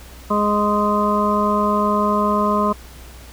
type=harmonic tone; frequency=207.7 Hz; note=G#3; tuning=in tune; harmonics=1 / 2 / 3 / 5 / 6; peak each=-20 / -24 / -23 / -19 / -24 dBFS; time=0.3-2.73 s; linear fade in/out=10 ms; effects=added 61 Hz sine -39 dBFS peak until 3.32 s + pink hiss -43 dBFS RMS until 3.32 s